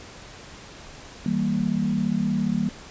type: chord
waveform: sine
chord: E diminished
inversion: none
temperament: equal with one note detuned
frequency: 161.24 / 196 / 233.1 Hz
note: E3 / G3 / Bb3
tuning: -38 / 0 / 0 cents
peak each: -28 / -24 / -25 dBFS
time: 1.26-2.69 s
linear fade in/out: 2 ms
effects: pink hiss -43 dBFS RMS until 2.9 s + resampled to 16000 Hz